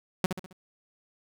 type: tone with echo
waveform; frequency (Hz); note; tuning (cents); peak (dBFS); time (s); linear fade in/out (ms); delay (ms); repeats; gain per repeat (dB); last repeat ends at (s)
sawtooth; 185; F#3; 0; -17; 0.24-0.26; 2; 67; 4; -7; 0.528
effects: none